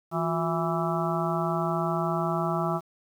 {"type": "harmonic tone with a mistuned harmonic", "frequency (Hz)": 165.4, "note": "E3", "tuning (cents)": 6, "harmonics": [1, 2, 4, 5, 6, 7, 8], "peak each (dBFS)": [-29, -32, -31, -34, -37, -33, -34], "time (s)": [0.11, 2.81], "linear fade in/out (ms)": 50, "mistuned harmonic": 2, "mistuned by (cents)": 120, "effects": ["9-bit"]}